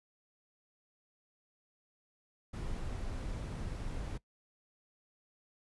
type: noise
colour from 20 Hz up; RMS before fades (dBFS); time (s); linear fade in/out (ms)
brown; -39; 2.53-4.18; 10
effects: noise-tail reverb RT60 0.1 s tail -21 dB re dry + resampled to 24000 Hz